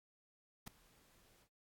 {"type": "noise with ADSR envelope", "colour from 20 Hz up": "pink", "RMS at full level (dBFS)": -45, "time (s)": [0.66, 1.49], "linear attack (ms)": 17, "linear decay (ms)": 3, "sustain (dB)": -24, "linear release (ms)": 75, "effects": ["AAC 64 kbps"]}